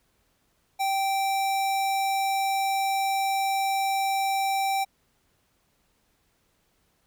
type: tone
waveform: square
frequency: 780 Hz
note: G5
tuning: 9 cents flat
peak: -24 dBFS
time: 0.79-4.85 s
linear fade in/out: 20 ms
effects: pink hiss -69 dBFS RMS until 7.06 s